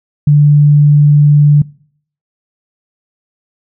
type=tone; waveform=sine; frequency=146.83 Hz; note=D3; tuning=in tune; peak=-3 dBFS; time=0.27-1.62 s; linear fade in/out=5 ms; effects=noise-tail reverb RT60 0.6 s tail -24 dB re dry